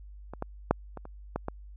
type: clicks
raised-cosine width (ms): 1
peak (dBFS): -25 / -18 / -7 / -25 / -29 / -16 / -18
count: 7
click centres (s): 0.336 / 0.424 / 0.71 / 0.973 / 1.054 / 1.36 / 1.484
effects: added 50 Hz sine -44 dBFS peak until 1.76 s